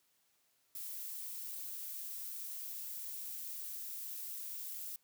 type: noise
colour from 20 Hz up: violet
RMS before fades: -44 dBFS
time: 0.75-4.96 s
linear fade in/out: 2 ms
effects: white hiss -75 dBFS RMS until 5.03 s + high-pass 80 Hz 12 dB/octave